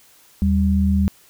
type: tone pair together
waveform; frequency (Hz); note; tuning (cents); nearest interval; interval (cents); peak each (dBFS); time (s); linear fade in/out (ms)
sine; 78.96 / 196; D#2 / G3; +26 / 0; octave + major third; 1574; -17; 0.42-1.08; 0
effects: white hiss -52 dBFS RMS until 1.29 s

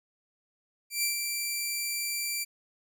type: tone with ADSR envelope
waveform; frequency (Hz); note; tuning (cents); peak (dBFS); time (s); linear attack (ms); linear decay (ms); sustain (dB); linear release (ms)
10% pulse; 2349; D7; 0; -16; 0.9-2.45; 130; 120; -5; 23
effects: none

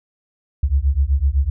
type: beating tone pair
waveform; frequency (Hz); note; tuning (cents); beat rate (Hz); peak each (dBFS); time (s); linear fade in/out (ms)
sine; 65.41 / 73.31; C2 / D2; 0 / -3; 7.9; -17; 0.63-1.5; 5
effects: none

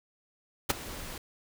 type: noise with ADSR envelope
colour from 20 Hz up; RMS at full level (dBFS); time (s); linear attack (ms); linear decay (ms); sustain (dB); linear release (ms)
pink; -22; 0.69-1.18; 11; 19; -19; 4
effects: none

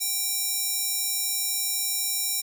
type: tone with high-pass filter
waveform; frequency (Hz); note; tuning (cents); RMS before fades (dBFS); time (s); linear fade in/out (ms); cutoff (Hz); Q
square; 784; G5; 0; -27; 0-2.42; 20; 7000; 0.98
effects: 9-bit

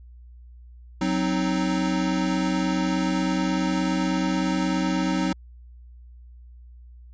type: chord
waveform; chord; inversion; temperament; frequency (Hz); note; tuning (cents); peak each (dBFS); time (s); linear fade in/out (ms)
square; C diminished; second; equal; 185 / 261.6 / 311.1; Gb3 / C4 / Eb4; 0 / 0 / 0; -26 / -28 / -27; 1.01-5.33; 5
effects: added 60 Hz sine -43 dBFS peak until 7.13 s + resampled to 16000 Hz

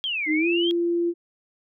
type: exponential two-way sweep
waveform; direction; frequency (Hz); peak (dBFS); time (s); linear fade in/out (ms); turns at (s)
sine; down then up; 3298 to 2027 to 3298; -24; 0.04-0.71; 0; 0.29
type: tone with pitch glide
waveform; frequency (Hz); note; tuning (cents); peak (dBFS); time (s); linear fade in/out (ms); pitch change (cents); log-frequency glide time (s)
sine; 309.3 to 343.2; D#4 to F4; -10 to -30; -20; 0.26-1.14; 50; +180; 0.38-0.47
effects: none

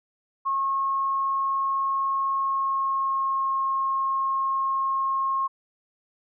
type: tone with pitch glide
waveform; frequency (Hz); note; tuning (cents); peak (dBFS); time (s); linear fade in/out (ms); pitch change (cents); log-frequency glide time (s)
sine; 1086 to 1077.3; C#6 to C#6; -36 to -50; -22; 0.45-5.48; 20; -14; 2.38-3.53
effects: none

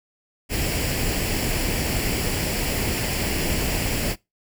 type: noise with comb filter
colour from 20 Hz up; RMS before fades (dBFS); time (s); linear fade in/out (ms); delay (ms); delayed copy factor
pink; -24; 0.49-4.16; 50; 0.4; +0.55
effects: noise-tail reverb RT60 0.2 s tail -22 dB re dry

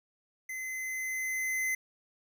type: tone with level ramp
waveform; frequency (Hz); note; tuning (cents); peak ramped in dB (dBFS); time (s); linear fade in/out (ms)
square; 2048; C7; -38; -37 to -29; 0.49-1.75; 5
effects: none

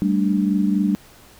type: chord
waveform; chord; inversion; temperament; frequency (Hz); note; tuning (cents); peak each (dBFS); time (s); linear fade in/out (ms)
sine; G suspended second; none; equal; 196 / 220 / 293.7; G3 / A3 / D4; 0 / 0 / 0; -18 / -23 / -22; 0.02-0.95; 0
effects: pink hiss -48 dBFS RMS until 1.39 s

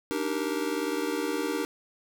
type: chord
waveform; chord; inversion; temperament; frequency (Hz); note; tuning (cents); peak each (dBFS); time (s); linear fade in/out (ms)
square; Eb major seventh; third; just; 291.7 / 311.1 / 388.9 / 466.7; D4 / Eb4 / G4 / Bb4; -12 / 0 / -14 / +2; -34; 0.11-1.65; 0
effects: none

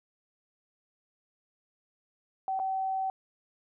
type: tone with dropouts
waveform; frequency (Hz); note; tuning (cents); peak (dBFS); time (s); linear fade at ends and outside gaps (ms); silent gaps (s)
sine; 765; G5; -42; -28; 2.48-3.1; 1; 2.592-2.598
effects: none

